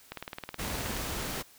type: click train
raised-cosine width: 0.3 ms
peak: -21 dBFS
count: 17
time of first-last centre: 0.12-0.967 s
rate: 18.9 Hz
type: noise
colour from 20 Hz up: pink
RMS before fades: -35 dBFS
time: 0.58-1.43 s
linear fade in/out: 20 ms
effects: white hiss -57 dBFS RMS until 1.58 s